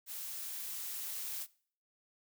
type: noise with level ramp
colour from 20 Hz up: blue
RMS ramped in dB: -43 to -40 dBFS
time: 0.06-1.47 s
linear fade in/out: 50 ms
effects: noise-tail reverb RT60 0.5 s tail -21 dB re dry